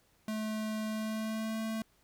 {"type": "tone with pitch glide", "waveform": "square", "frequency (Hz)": [216.5, 221.4], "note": ["A3", "A3"], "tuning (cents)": [-28, 11], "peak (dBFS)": -34, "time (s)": [0.28, 1.82], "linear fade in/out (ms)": 2, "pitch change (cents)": 39, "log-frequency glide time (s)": [0.86, 1.61], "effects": ["pink hiss -69 dBFS RMS until 2.03 s"]}